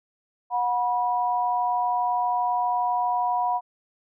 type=tone pair together; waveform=sine; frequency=727.4 / 975 Hz; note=F#5 / B5; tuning=-30 / -23 cents; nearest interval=perfect fourth; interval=507 cents; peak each=-24 dBFS; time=0.5-3.61 s; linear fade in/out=50 ms; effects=none